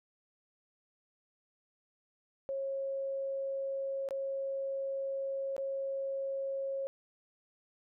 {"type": "tone with dropouts", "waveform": "sine", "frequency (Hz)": 544, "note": "C#5", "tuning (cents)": -33, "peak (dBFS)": -33, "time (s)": [2.49, 6.87], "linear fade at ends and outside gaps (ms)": 0, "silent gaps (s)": [[4.088, 4.108], [5.565, 5.58]], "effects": []}